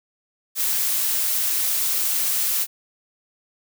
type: noise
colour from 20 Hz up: blue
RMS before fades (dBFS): -22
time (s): 0.55-2.67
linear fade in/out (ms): 50
effects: none